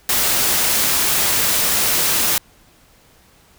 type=noise; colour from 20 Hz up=white; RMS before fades=-17 dBFS; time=0.09-2.38 s; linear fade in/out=2 ms; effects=pink hiss -52 dBFS RMS until 3.58 s